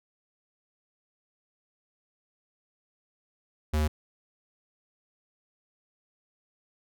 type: tone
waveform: square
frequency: 76.4 Hz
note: D#2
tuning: 31 cents flat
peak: -24 dBFS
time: 3.73-3.88 s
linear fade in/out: 10 ms
effects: none